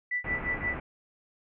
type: tone with tremolo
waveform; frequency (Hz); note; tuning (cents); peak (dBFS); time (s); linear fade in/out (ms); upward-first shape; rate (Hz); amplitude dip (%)
sine; 1975.5; B6; 0; -26; 0.11-0.75; 5; sine; 5.7; 95
type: low-pass noise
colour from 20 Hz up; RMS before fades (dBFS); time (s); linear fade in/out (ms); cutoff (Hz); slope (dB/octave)
pink; -37; 0.24-0.8; 5; 2400; 48
effects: none